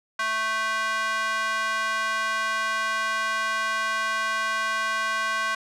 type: tone with high-pass filter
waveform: square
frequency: 220 Hz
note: A3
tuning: in tune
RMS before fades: -26 dBFS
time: 0.19-5.55 s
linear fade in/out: 5 ms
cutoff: 1300 Hz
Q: 3.9
effects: low-pass 8000 Hz 12 dB/octave